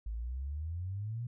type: exponential sweep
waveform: sine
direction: up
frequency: 52.2 to 123 Hz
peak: -35 dBFS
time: 0.06-1.27 s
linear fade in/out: 5 ms
effects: none